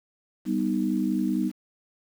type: chord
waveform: sine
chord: G augmented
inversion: none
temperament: equal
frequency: 196 / 246.9 / 311.1 Hz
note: G3 / B3 / D#4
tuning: 0 / 0 / 0 cents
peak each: -27 dBFS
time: 0.45-1.52 s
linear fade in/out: 50 ms
effects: 8-bit